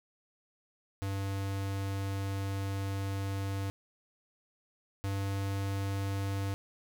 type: tone pair in turn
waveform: square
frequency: 98 / 98.37 Hz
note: G2 / G2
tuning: 0 / +7 cents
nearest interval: unison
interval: 7 cents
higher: second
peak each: -33 / -32 dBFS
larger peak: second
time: 1.02-3.7 / 5.04-6.54 s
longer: first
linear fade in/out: 0 ms
effects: none